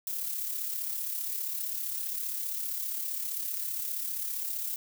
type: noise with amplitude modulation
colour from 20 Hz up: violet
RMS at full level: -32 dBFS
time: 0.07-4.76 s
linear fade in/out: 2 ms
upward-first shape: sine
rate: 35.2 Hz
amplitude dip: 45%
effects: none